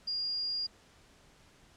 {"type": "tone", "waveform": "sine", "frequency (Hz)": 4828, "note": "D8", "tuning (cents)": 47, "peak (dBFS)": -31, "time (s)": [0.07, 0.67], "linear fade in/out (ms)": 10, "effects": ["pink hiss -61 dBFS RMS until 1.76 s", "low-pass 8000 Hz 12 dB/octave"]}